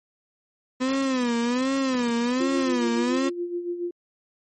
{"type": "tone with vibrato", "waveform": "35% pulse", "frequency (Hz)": 251.9, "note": "B3", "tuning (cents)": 34, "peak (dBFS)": -20, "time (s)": [0.8, 3.3], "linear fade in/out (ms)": 20, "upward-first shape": "sine", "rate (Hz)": 1.3, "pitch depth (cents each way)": 130}
{"type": "tone with tremolo", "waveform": "sine", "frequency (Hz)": 349.2, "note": "F4", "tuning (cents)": 0, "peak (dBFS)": -24, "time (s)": [2.4, 3.91], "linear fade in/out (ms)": 5, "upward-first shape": "sine", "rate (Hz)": 7.1, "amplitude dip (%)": 60}
{"effects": ["MP3 32 kbps"]}